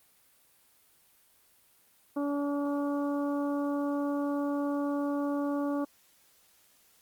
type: harmonic tone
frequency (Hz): 286.1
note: D4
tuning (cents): -45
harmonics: 1 / 2 / 3 / 4 / 5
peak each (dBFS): -29 / -35 / -42 / -41 / -49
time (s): 2.16-5.85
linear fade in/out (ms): 10
effects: white hiss -64 dBFS RMS until 7.01 s + Opus 32 kbps